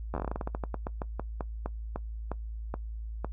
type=slowing click train; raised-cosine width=1 ms; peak=-19 dBFS; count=24; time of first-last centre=0.14-3.246 s; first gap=11 ms; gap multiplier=1.19; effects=noise-tail reverb RT60 0.1 s tail -19 dB re dry + added 55 Hz sine -35 dBFS peak until 3.32 s